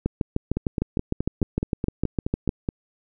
two click trains, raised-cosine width 3 ms, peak -11 / -9 dBFS, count 11 / 17, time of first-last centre 0.57-2.689 / 0.06-2.492 s, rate 4.72 / 6.58 Hz, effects none

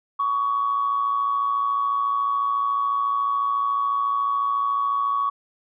sine tone with amplitude modulation, 1123 Hz, C#6, 22 cents sharp, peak -17 dBFS, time 0.19-5.3 s, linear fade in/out 10 ms, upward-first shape sine, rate 114 Hz, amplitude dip 50%, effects tanh soft clip ceiling -13 dBFS

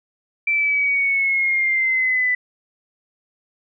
sine exponential sweep, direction down, 2341 to 1987 Hz, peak -16 dBFS, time 0.47-2.35 s, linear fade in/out 5 ms, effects none

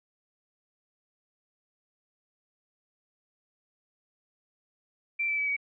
sine tone with pitch steps, 2349 / 2319 / 2290 / 2261 Hz, D7 / D7 / D7 / C#7, 0 / -22 / -44 / +34 cents, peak -26 dBFS, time 5.19-5.566 s, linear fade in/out 10 ms, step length 94 ms, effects none

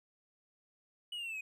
triangle linear sweep, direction down, 2960 to 2489 Hz, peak -37 dBFS, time 1.12-1.41 s, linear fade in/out 5 ms, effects none

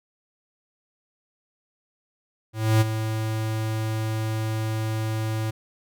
square tone with ADSR envelope, 110 Hz, A2, in tune, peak -15 dBFS, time 2.53-5.51 s, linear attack 280 ms, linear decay 23 ms, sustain -10 dB, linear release 11 ms, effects none

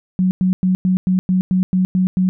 sine tone bursts, 185 Hz, F#3, in tune, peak -12 dBFS, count 10, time 0.19-2.29 s, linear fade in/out 0 ms, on 120 ms, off 100 ms, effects none

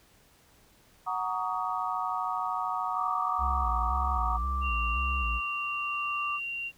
sine chord, D# minor seventh, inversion first, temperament equal with one note detuned, 740 / 932.3 / 1131.4 / 1244.5 Hz, F#5 / A#5 / C#6 / D#6, 0 / 0 / +35 / 0 cents, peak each -34 dBFS, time 1.06-4.38 s, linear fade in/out 20 ms
sine tone with tremolo, 1174 Hz, D6, 1 cent flat, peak -30 dBFS, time 2.93-6.4 s, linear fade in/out 50 ms, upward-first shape sine, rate 0.65 Hz, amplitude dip 30%
triangle tone with vibrato, 62 Hz, B1, 7 cents sharp, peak -27 dBFS, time 3.38-5.41 s, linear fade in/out 50 ms, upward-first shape square, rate 1.9 Hz, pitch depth 120 cents each way
sine tone, 2764 Hz, F7, 19 cents flat, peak -32 dBFS, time 4.61-6.72 s, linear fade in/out 50 ms
effects pink hiss -61 dBFS RMS until 6.77 s

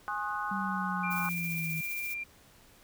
sine chord, Ab dominant seventh, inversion none, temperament equal with one note detuned, 830.6 / 1072.2 / 1244.5 / 1480 Hz, Ab5 / C6 / Eb6 / Gb6, 0 / +42 / 0 / 0 cents, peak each -37 dBFS, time 0.08-1.29 s, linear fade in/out 0 ms
sine linear sweep, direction down, 196 to 157.8 Hz, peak -34 dBFS, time 0.51-1.81 s, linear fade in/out 5 ms
sine tone, 2380 Hz, D7, 22 cents sharp, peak -34 dBFS, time 1.03-2.24 s, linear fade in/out 10 ms
violet noise with tremolo, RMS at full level -39 dBFS, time 1.1-2.15 s, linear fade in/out 20 ms, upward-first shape sine, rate 15 Hz, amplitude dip 40%
effects pink hiss -59 dBFS RMS until 2.83 s

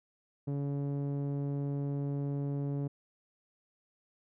sawtooth tone with low-pass filter, 141.5 Hz, C#3, 36 cents sharp, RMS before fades -34 dBFS, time 0.47-2.88 s, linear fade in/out 10 ms, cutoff 410 Hz, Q 0.87, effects none

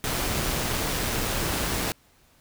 pink noise with amplitude modulation, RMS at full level -26 dBFS, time 0.04-1.92 s, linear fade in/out 0 ms, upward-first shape sine, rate 127 Hz, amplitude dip 25%, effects pink hiss -60 dBFS RMS until 2.4 s

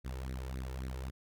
sawtooth tone with flanger, 64.7 Hz, C2, 19 cents flat, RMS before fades -40 dBFS, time 0.04-1.11 s, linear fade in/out 20 ms, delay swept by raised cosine 0.48 to 2.28 ms, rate 3.7 Hz, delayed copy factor +0.8, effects none

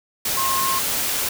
sine tone in noise, 1070 Hz, C6, 38 cents sharp, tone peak -21 dBFS, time 0.37-0.79 s, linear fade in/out 5 ms, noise white, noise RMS -23 dBFS, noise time 0.25-1.29 s, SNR -1 dB, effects none

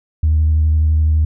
sine tone with vibrato, 77.78 Hz, D#2, in tune, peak -9 dBFS, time 0.23-1.25 s, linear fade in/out 5 ms, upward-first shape triangle, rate 12 Hz, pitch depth 22 cents each way, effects tanh soft clip ceiling -7 dBFS

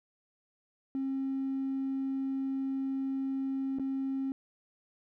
triangle tone with dropouts, 268.7 Hz, C4, 46 cents sharp, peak -27 dBFS, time 0.95-4.32 s, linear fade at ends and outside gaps 1 ms, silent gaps 3.786-3.796 s, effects tanh soft clip ceiling -27 dBFS

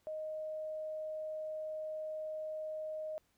sine tone, 622.3 Hz, D#5, in tune, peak -38 dBFS, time 0.07-3.18 s, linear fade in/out 0 ms, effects pink hiss -75 dBFS RMS until 3.37 s

